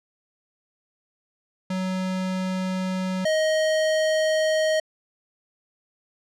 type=tone pair in turn; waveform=square; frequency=186.5 / 627.3 Hz; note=F#3 / D#5; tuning=+14 / +14 cents; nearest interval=octave + major sixth; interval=2100 cents; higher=second; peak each=-25 / -20 dBFS; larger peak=second; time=1.7-3.25 / 3.25-4.8 s; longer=neither; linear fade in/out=5 ms; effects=low-pass 7000 Hz 12 dB/octave